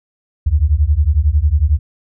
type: beating tone pair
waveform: sine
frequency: 69.3 / 80.3 Hz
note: C#2 / E2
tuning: 0 / -45 cents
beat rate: 11 Hz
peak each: -13 / -13 dBFS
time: 0.46-1.79 s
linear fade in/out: 10 ms
effects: none